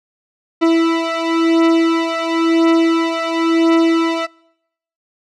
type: beating tone pair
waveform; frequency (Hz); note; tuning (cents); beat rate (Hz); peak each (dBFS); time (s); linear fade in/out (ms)
40% pulse; 329.6 / 330.56; E4 / E4; 0 / +5; 0.96; -14 / -15; 0.61-4.27; 20
effects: noise-tail reverb RT60 0.8 s tail -26 dB re dry + low-pass 4000 Hz 12 dB/octave